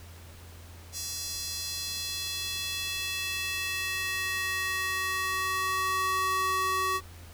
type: tone with high-pass filter sweep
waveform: square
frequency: 376.9 Hz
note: F#4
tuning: 32 cents sharp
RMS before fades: -31 dBFS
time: 0.92-7.01 s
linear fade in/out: 50 ms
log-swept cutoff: 5600 to 860 Hz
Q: 1.9
effects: added 85 Hz sine -46 dBFS peak until 7.33 s + pink hiss -52 dBFS RMS until 7.33 s